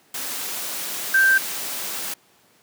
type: tone in noise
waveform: sine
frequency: 1568 Hz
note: G6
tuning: in tune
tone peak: -13 dBFS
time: 1.14-1.38 s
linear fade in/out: 5 ms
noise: white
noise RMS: -29 dBFS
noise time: 0.14-2.14 s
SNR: +13 dB
effects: pink hiss -57 dBFS RMS until 2.62 s + high-pass 200 Hz 12 dB/octave